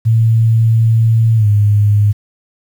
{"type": "tone with pitch glide", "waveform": "sine", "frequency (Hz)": [113.1, 103.71], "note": ["A2", "G#2"], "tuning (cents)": [48, -2], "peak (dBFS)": -7, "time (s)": [0.05, 2.13], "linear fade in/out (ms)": 20, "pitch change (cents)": -150, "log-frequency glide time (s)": [1.36, 1.47], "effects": ["7-bit"]}